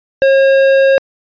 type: tone with tanh clipping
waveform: sine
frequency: 541 Hz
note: C#5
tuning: 42 cents flat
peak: -8 dBFS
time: 0.22-0.98 s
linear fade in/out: 0 ms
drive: 13 dB
effects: resampled to 11025 Hz